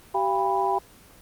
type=tone cluster; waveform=sine; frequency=385.6 / 689 / 800 / 986 Hz; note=G4 / F5 / G5 / B5; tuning=-28 / -24 / +35 / -3 cents; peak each=-27 / -29 / -25 / -26 dBFS; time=0.14-0.79 s; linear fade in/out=10 ms; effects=pink hiss -51 dBFS RMS until 1.21 s + Opus 24 kbps